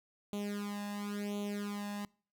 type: tone with flanger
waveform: sawtooth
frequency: 204.7 Hz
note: G#3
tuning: 25 cents flat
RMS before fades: -39 dBFS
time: 0.33-2.05 s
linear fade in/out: 0 ms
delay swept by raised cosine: 0.29 to 1.14 ms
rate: 0.95 Hz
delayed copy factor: +0.9
effects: noise-tail reverb RT60 0.4 s tail -24 dB re dry